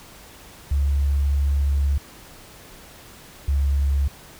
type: tone pair in turn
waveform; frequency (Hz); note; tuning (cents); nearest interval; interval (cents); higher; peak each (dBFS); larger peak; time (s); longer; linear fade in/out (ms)
sine; 70.3 / 69.77; C#2 / C#2; +25 / +12; unison; 13; first; -17; neither; 0.71-1.98 / 3.48-4.08; first; 5
effects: pink hiss -45 dBFS RMS until 4.39 s